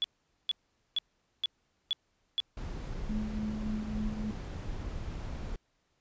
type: tone bursts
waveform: sine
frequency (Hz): 3409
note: G#7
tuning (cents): +45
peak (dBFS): -26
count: 6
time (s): 0.02-2.402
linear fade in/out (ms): 0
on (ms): 22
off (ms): 450
type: noise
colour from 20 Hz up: brown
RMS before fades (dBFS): -38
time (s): 2.57-5.56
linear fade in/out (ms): 2
type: tone with tremolo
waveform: sine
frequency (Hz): 214.1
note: A3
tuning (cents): -47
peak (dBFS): -31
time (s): 3.09-4.31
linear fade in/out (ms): 5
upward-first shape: sine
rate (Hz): 3.5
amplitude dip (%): 50
effects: pink hiss -75 dBFS RMS until 6 s + resampled to 16000 Hz